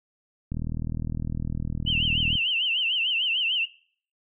click train, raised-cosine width 5 ms, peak -18 dBFS, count 74, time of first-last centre 0.52-2.354 s, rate 39.8 Hz
sine tone with vibrato, 2883 Hz, F#7, 46 cents flat, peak -22 dBFS, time 1.86-3.66 s, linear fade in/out 20 ms, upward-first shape triangle, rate 6.7 Hz, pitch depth 170 cents each way
effects noise-tail reverb RT60 0.5 s tail -20 dB re dry

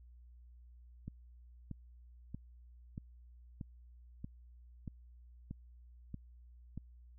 click train, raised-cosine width 5 ms, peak -30 dBFS, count 10, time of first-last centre 1.08-6.776 s, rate 1.58 Hz, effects added 60 Hz sine -55 dBFS peak until 7.18 s

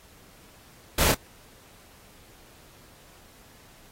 pink noise with echo, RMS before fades -23 dBFS, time 0.98-1.12 s, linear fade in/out 5 ms, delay 26 ms, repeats 1, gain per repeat -3 dB, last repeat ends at 1.146 s, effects pink hiss -54 dBFS RMS until 3.91 s + AAC 48 kbps

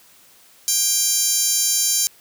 10% pulse tone with high-pass filter, 790 Hz, G5, 13 cents sharp, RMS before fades -19 dBFS, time 0.68-2.07 s, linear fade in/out 0 ms, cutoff 7100 Hz, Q 6.9, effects white hiss -51 dBFS RMS until 2.2 s + high-pass 80 Hz 12 dB/octave

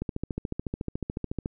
click train, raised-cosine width 3 ms, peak -17 dBFS, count 21, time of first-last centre 0.02-1.459 s, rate 13.9 Hz, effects none

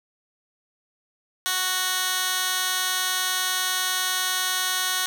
15% pulse tone with high-pass filter, 370 Hz, F#4, in tune, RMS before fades -25 dBFS, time 1.46-5.06 s, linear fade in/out 0 ms, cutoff 2100 Hz, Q 0.69, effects none

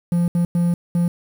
triangle tone bursts at uneven times, 172.9 Hz, F3, 17 cents flat, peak -13 dBFS, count 4, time 0.12-0.28 / 0.35-0.45 / 0.55-0.74 / 0.95-1.08 s, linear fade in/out 2 ms, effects 7-bit

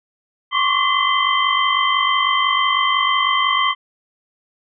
sine tone cluster, 1057 / 1107 / 1153 / 2041 / 3130 Hz, C6 / C#6 / D6 / C7 / G7, +17 / -3 / -32 / -44 / -3 cents, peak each -21 dBFS, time 0.51-3.75 s, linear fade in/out 50 ms, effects none

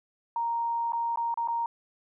sine tone with dropouts, 932 Hz, A#5, 1 cent flat, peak -26 dBFS, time 0.36-1.66 s, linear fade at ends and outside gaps 2 ms, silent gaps 0.922-0.932 / 1.159-1.173 / 1.342-1.374 / 1.475-1.484 s, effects none

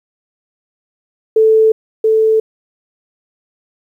sine tone with echo, 440 Hz, A4, in tune, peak -6 dBFS, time 1.36-1.72 s, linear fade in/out 5 ms, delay 680 ms, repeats 1, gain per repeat -2 dB, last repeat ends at 2.4 s, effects 8-bit

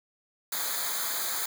white noise with comb filter, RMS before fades -31 dBFS, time 0.52-1.46 s, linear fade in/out 5 ms, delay 0.36 ms, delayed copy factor -0.95, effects none

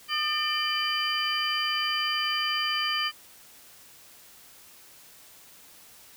sine tone cluster, 1219 / 1799 / 2369 / 3035 / 4744 Hz, D#6 / A6 / D7 / F#7 / D8, -36 / +38 / +14 / +43 / +17 cents, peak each -31 / -33 / -33 / -29 / -33 dBFS, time 0.08-3.12 s, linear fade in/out 50 ms, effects white hiss -52 dBFS RMS until 6.16 s

